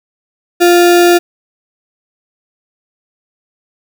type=tone with sample-and-hold; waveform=sine; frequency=349.2 Hz; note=F4; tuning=in tune; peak=-4 dBFS; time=0.6-1.19 s; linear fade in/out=20 ms; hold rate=1050 Hz; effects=none